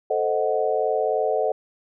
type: chord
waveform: sine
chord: A diminished seventh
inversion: none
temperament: equal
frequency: 440 / 523.3 / 622.3 / 740 Hz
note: A4 / C5 / Eb5 / Gb5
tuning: 0 / 0 / 0 / 0 cents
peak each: -24 / -26 / -25 / -26 dBFS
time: 0.1-1.52 s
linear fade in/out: 5 ms
effects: none